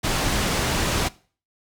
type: low-pass noise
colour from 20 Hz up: pink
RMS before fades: -23 dBFS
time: 0.03-1.09 s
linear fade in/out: 20 ms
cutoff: 8700 Hz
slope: 12 dB/octave
effects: noise-tail reverb RT60 0.4 s tail -20 dB re dry